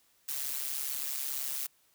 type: noise with amplitude modulation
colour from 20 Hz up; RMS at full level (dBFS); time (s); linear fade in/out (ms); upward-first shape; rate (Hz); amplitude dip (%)
blue; -32; 0.28-1.67; 10; sine; 138; 75
effects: white hiss -68 dBFS RMS until 1.94 s